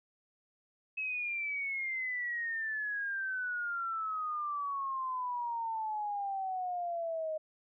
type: exponential sweep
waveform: sine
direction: down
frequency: 2583 to 620 Hz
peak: -33 dBFS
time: 0.97-7.38 s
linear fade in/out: 10 ms
effects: none